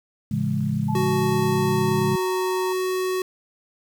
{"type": "chord", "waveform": "sine", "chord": "A major seventh", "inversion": "none", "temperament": "equal with one note detuned", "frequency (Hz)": [110, 138.59, 169.06, 207.7], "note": ["A2", "C#3", "E3", "G#3"], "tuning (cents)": [0, 0, 44, 0], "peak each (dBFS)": [-29, -25, -28, -25], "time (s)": [0.31, 2.16], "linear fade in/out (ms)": 5}
{"type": "tone with pitch glide", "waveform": "sine", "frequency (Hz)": [867, 923.9], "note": ["A5", "A#5"], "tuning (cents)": [-26, -16], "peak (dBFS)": -28, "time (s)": [0.88, 2.73], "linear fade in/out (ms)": 10, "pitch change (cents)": 110, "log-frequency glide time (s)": [1.19, 2.23]}
{"type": "tone", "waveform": "square", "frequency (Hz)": 371.3, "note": "F#4", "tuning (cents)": 6, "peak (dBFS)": -23, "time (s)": [0.95, 3.22], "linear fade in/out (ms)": 2}
{"effects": ["8-bit"]}